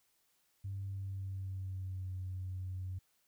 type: tone with pitch glide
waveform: sine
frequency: 98 to 92.71 Hz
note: G2 to F#2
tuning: 0 to +4 cents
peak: -37 dBFS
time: 0.64-2.99 s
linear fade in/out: 10 ms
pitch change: -96 cents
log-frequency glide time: 0.84-2.14 s
effects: tanh soft clip ceiling -33 dBFS + white hiss -75 dBFS RMS until 3.27 s